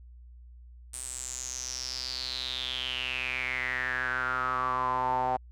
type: tone with band-pass filter sweep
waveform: sawtooth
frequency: 127.7 Hz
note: C3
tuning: 42 cents flat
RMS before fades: -32 dBFS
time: 0.93-5.37 s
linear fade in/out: 10 ms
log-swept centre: 8900 to 780 Hz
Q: 8.1
effects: added 60 Hz sine -47 dBFS peak until 5.51 s